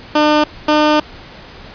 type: tone pair in turn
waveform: 15% pulse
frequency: 301.3 / 302.5 Hz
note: D4 / D#4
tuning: +44 / -49 cents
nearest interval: unison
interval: 7 cents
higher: second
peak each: -3 dBFS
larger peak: neither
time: 0.15-0.44 / 0.68-1 s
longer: second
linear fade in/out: 5 ms
effects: pink hiss -36 dBFS RMS until 1.74 s + resampled to 11025 Hz